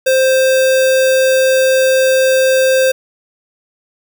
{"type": "tone with sample-and-hold", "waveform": "sine", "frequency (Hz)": 524, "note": "C5", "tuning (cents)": 2, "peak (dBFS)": -8, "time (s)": [0.06, 2.92], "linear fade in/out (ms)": 10, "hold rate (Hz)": 2100, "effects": []}